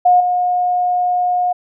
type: tone with level steps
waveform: sine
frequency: 719 Hz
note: F#5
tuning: 50 cents flat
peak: -7 / -13 dBFS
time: 0.05-1.53 s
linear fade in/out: 10 ms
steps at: 0.2 s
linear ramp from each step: 5 ms
effects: none